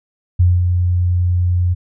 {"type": "tone with ADSR envelope", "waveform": "sine", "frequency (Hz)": 89, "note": "F2", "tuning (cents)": 33, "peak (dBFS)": -7, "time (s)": [0.39, 1.75], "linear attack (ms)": 12, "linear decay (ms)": 210, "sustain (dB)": -5, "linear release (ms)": 23, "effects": []}